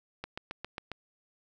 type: click train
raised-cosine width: 0.3 ms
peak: -21 dBFS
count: 6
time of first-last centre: 0.24-0.917 s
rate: 7.39 Hz
effects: none